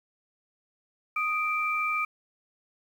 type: tone pair together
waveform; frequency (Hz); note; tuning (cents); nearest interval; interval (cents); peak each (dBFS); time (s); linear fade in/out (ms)
sine; 1244.5 / 2349; D#6 / D7; 0 / 0; major seventh; 1100; -28; 1.16-2.05; 5
effects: 9-bit